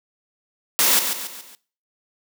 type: noise with echo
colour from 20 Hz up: white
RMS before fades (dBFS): -17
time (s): 0.79-0.99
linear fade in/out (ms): 0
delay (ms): 140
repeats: 4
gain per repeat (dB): -7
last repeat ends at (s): 1.55
effects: noise-tail reverb RT60 0.4 s tail -20 dB re dry + high-pass 200 Hz 12 dB/octave